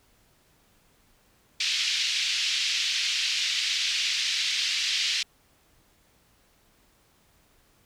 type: band-pass noise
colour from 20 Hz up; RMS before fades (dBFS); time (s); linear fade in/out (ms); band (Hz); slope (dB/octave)
pink; -27; 1.6-5.23; 5; 2500 to 5400; 24
effects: pink hiss -63 dBFS RMS until 7.85 s